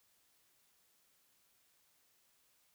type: silence
effects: white hiss -73 dBFS RMS until 2.74 s